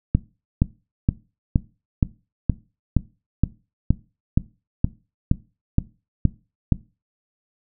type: click train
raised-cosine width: 5 ms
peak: -3 dBFS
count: 15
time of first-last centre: 0.15-6.723 s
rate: 2.13 Hz
effects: noise-tail reverb RT60 0.3 s tail -19 dB re dry